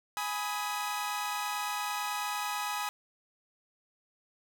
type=chord; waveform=sawtooth; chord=G# minor; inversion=none; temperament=equal with one note detuned; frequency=830.6 / 987.8 / 1260.4 Hz; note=G#5 / B5 / D#6; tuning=0 / 0 / +22 cents; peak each=-32 / -34 / -33 dBFS; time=0.17-2.89 s; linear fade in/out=0 ms; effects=none